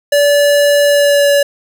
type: tone with pitch glide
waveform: square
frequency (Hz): 577 to 570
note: D5 to C#5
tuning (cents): -31 to +48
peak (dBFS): -8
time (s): 0.12-1.43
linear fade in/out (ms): 5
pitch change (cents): -21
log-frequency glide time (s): 0.85-1.31
effects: none